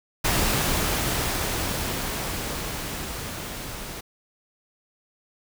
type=noise with level ramp; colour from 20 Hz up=pink; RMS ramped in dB=-22 to -36 dBFS; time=0.24-4.01 s; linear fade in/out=10 ms; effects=none